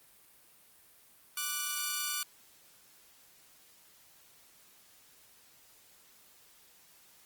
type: tone pair together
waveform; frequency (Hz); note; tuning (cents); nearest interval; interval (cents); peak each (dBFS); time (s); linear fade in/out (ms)
5% pulse; 1174.7 / 1475.8; D6 / F#6; 0 / -5; major third; 395; -24; 1.37-2.23; 2
effects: white hiss -61 dBFS RMS until 7.25 s + Opus 32 kbps